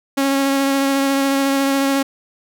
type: tone with vibrato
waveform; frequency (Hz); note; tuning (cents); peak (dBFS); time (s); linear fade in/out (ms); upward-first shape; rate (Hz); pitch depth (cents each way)
sawtooth; 274.3; C#4; -18; -11; 0.17-2.03; 10; triangle; 14; 16
effects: none